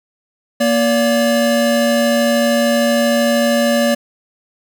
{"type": "tone pair together", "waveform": "square", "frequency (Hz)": [236, 575], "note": ["A#3", "D5"], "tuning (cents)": [22, -37], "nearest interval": "octave + minor third", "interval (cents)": 1541, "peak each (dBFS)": [-16, -15], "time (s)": [0.6, 3.95], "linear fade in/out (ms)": 10, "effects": []}